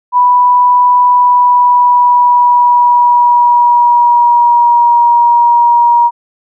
sine tone with pitch glide, 986 to 949.7 Hz, B5 to A#5, -3 to +32 cents, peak -4 dBFS, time 0.12-6.11 s, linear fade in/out 50 ms, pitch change -65 cents, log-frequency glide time 1.05-5 s, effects none

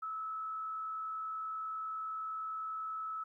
sine tone with frequency modulation, 1300 Hz, E6, 24 cents flat, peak -37 dBFS, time 0.02-3.24 s, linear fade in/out 10 ms, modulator 69.7 Hz, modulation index 0.27, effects 13-bit

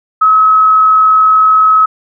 sine tone with frequency modulation, 1283 Hz, E6, 47 cents flat, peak -4 dBFS, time 0.21-1.86 s, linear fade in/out 10 ms, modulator 39.2 Hz, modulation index 0.23, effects none

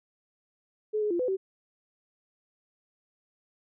sine tone with pitch steps, 427.9 / 420.5 / 345.8 / 503 / 382.8 Hz, A4 / G#4 / F4 / B4 / G4, -48 / +22 / -17 / +32 / -41 cents, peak -25 dBFS, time 0.93-1.37 s, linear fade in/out 20 ms, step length 88 ms, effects none

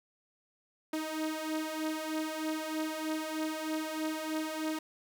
sawtooth beating tone pair, 311.1 / 314.3 Hz, D#4 / D#4, 0 / +18 cents, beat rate 3.2 Hz, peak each -34 / -31 dBFS, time 0.93-4.79 s, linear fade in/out 5 ms, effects none

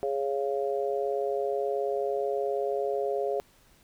harmonic tone, 138.59 Hz, C#3, in tune, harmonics 3 / 4 / 5, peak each -29 / -31 / -33 dBFS, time 0.03-3.4 s, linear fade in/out 0 ms, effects pink hiss -61 dBFS RMS until 3.83 s

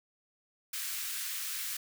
white high-pass noise, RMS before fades -37 dBFS, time 0.73-1.77 s, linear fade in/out 5 ms, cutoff 1400 Hz, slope 24 dB/octave, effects none

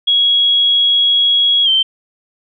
sine tone with pitch glide, 3322 to 3117 Hz, G#7 to G7, 0 to -11 cents, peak -9 dBFS, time 0.07-1.83 s, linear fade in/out 10 ms, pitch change -111 cents, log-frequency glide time 1.64-1.69 s, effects none

